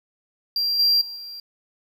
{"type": "tone with level steps", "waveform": "triangle", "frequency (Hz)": 4743, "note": "D8", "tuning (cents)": 16, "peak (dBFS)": [-19, -14, -31, -33], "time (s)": [0.56, 1.4], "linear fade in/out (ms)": 2, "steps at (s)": [0.79, 1.01, 1.16], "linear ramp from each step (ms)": 5, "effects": ["9-bit"]}